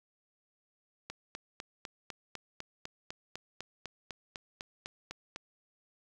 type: click train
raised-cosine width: 0.2 ms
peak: -23 dBFS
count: 18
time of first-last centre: 1.1-5.361 s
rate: 3.99 Hz
effects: 10-bit